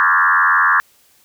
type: tone with frequency modulation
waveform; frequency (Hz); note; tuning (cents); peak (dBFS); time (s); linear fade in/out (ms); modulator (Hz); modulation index
sine; 1396.9; F6; 0; -10; 0-0.8; 0; 86.5; 4.3
effects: white hiss -54 dBFS RMS until 1.24 s